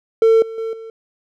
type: tone with level steps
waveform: triangle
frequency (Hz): 450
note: A4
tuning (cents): +39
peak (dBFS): -6 / -25 / -19 / -29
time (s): 0.22-0.9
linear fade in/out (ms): 2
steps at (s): 0.42 / 0.58 / 0.73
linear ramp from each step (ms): 2
effects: tanh soft clip ceiling -2 dBFS